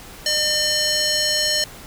square tone with band-pass filter, 604 Hz, D5, 48 cents sharp, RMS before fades -20 dBFS, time 0.26-1.64 s, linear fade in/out 2 ms, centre 5200 Hz, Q 1.8, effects pink hiss -40 dBFS RMS until 1.86 s

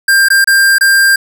square tone with dropouts, 1592 Hz, G6, 26 cents sharp, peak -6 dBFS, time 0.08-1.16 s, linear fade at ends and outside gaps 5 ms, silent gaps 0.286-0.302 / 0.444-0.473 / 0.784-0.809 s, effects none

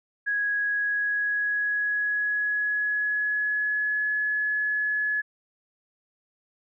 sine tone with pitch glide, 1661.2 to 1701 Hz, G#6 to G#6, 0 to +41 cents, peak -23 dBFS, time 0.26-5.22 s, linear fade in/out 20 ms, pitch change +41 cents, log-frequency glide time 0.57-4.15 s, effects none

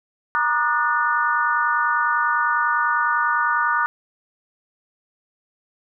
sine tone cluster, 942 / 1167 / 1217 / 1465 / 1783 Hz, A#5 / D6 / D#6 / F#6 / A6, +18 / -11 / -39 / -18 / +22 cents, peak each -24 / -28 / -22 / -21 / -30 dBFS, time 0.35-3.86 s, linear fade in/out 0 ms, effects none

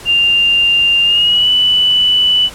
sine tone with pitch glide, 2794 to 2977 Hz, F7 to F#7, 0 to +10 cents, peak -8 dBFS, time 0.05-2.5 s, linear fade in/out 50 ms, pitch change +110 cents, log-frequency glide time 1.03-1.5 s, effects pink hiss -33 dBFS RMS until 2.54 s + low-pass 12000 Hz 12 dB/octave

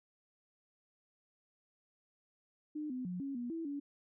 sine tone with pitch steps, 302.2 / 254 / 179.7 / 275.8 / 241.6 / 328.7 / 284.7 Hz, D4 / B3 / F3 / C#4 / B3 / E4 / C#4, +50 / +49 / +50 / -9 / -38 / -5 / +46 cents, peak -37 dBFS, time 2.75-3.8 s, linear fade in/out 10 ms, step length 150 ms, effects none

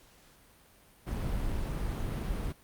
brown noise, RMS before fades -33 dBFS, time 1.06-2.53 s, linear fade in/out 20 ms, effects pink hiss -60 dBFS RMS until 2.63 s + Opus 48 kbps

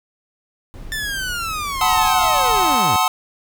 brown noise, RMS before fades -34 dBFS, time 0.74-2.75 s, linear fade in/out 0 ms
sawtooth linear sweep, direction down, 1784 to 82.4 Hz, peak -19 dBFS, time 0.92-2.96 s, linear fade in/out 0 ms
square chord, F# diminished seventh, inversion none, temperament equal with one note detuned, 740 / 880 / 1046.5 / 1276.5 Hz, F#5 / A5 / C6 / Eb6, 0 / 0 / 0 / +44 cents, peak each -21 dBFS, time 1.81-3.08 s, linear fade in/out 2 ms
effects none

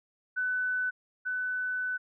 sine tone pair in turn, 1500 / 1500 Hz, F#6 / F#6, +23 / +23 cents, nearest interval unison, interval 0 cents, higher neither, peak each -27 / -29 dBFS, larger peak first, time 0.36-0.91 / 1.25-1.98 s, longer second, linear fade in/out 20 ms, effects none

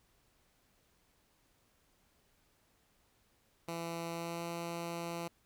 10% pulse tone with pitch glide, 167.8 to 169.65 Hz, E3 to F3, +31 to -50 cents, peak -30 dBFS, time 3.68-5.28 s, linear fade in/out 5 ms, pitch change +19 cents, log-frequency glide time 4.11-4.45 s, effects pink hiss -72 dBFS RMS until 5.45 s

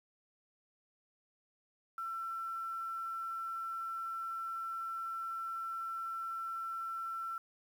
sine tone with quantisation, 1344 Hz, E6, 33 cents sharp, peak -37 dBFS, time 1.98-7.38 s, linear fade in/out 2 ms, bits 10, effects none

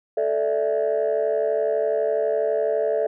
sine chord, A suspended fourth, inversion none, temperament equal, 440 / 587.3 / 659.3 Hz, A4 / D5 / E5, 0 / 0 / 0 cents, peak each -22 / -23 / -23 dBFS, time 0.17-3.07 s, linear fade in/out 5 ms, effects tanh soft clip ceiling -14 dBFS

